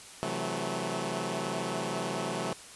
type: chord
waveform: 10% pulse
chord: F# half-diminished seventh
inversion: second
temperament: equal with one note detuned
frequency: 130.81 / 164.81 / 185 / 216.5 Hz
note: C3 / E3 / F#3 / A3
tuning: 0 / 0 / 0 / -28 cents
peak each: -30 / -29 / -28 / -28 dBFS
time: 0.23-2.53 s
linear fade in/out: 0 ms
effects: white hiss -48 dBFS RMS until 2.75 s + resampled to 24000 Hz